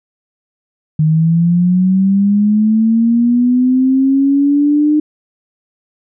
sine linear sweep, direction up, 153.3 to 303.9 Hz, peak -8 dBFS, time 0.99-5 s, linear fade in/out 5 ms, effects none

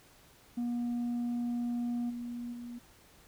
sine tone with level steps, 239.8 Hz, A#3, 49 cents sharp, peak -28 / -36 / -40 dBFS, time 0.57-2.79 s, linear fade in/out 10 ms, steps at 2.09 / 2.52 s, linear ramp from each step 20 ms, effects tanh soft clip ceiling -30 dBFS + pink hiss -60 dBFS RMS until 3.27 s

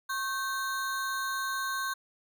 square ring-modulated tone, 1318.5 Hz, E6, in tune, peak -28 dBFS, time 0.09-1.94 s, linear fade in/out 10 ms, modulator 232 Hz, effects none

